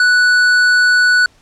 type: tone with tanh clipping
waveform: triangle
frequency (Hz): 1480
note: F#6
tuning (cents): 0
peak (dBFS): -10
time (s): 0-1.26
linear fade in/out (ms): 2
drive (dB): 16
effects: pink hiss -51 dBFS RMS until 1.41 s + low-pass 8000 Hz 12 dB/octave